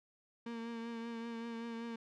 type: tone with vibrato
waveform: 35% pulse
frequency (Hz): 231.2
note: A#3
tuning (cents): -14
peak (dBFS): -39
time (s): 0.46-1.96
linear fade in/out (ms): 5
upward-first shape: triangle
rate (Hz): 5.2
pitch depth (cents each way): 30
effects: low-pass 4000 Hz 12 dB/octave